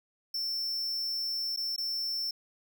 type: tone with dropouts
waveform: square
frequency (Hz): 5380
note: E8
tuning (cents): +34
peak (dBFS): -31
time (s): 0.34-2.31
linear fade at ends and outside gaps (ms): 5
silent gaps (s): 1.563-1.572 / 1.763-1.779
effects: none